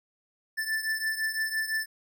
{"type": "beating tone pair", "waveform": "square", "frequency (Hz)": [1760, 1765.9], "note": ["A6", "A6"], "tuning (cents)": [0, 6], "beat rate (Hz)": 5.9, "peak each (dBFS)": [-30, -34], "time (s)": [0.57, 1.86], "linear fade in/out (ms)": 20, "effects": []}